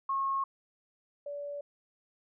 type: tone pair in turn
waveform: sine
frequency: 1087 / 575.8 Hz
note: C#6 / D5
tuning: -34 / -34 cents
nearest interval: major seventh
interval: 1100 cents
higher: first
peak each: -28 / -36 dBFS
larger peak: first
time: 0.09-0.44 / 1.26-1.61 s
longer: neither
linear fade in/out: 5 ms
effects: none